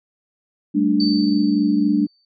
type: chord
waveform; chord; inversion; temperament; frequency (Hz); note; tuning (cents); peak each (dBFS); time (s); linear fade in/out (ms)
sine; G suspended second; none; equal; 196 / 220 / 293.7; G3 / A3 / D4; 0 / 0 / 0; -21 / -20 / -17; 0.74-2.07; 20
type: tone with exponential decay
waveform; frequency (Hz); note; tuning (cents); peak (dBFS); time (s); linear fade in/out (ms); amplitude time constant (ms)
sine; 4564; C#8; +50; -21; 1-2.25; 2; 270
effects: none